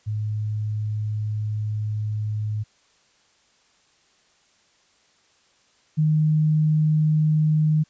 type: tone pair in turn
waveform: sine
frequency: 106.6 / 154.33 Hz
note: G#2 / D#3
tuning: +46 / -14 cents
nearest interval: tritone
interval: 640 cents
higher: second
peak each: -23 / -16 dBFS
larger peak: second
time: 0.06-2.64 / 5.97-7.84 s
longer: first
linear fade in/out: 20 ms
effects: white hiss -61 dBFS RMS until 7.89 s + resampled to 16000 Hz